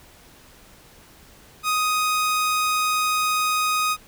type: tone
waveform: sawtooth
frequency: 1249 Hz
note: D#6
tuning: 6 cents sharp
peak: -16 dBFS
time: 1.63-3.97 s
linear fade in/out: 50 ms
effects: pink hiss -50 dBFS RMS until 4.07 s